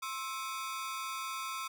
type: ring-modulated tone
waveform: sawtooth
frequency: 1189 Hz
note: D6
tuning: 21 cents sharp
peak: -30 dBFS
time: 0.02-1.68 s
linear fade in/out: 10 ms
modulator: 128 Hz
effects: none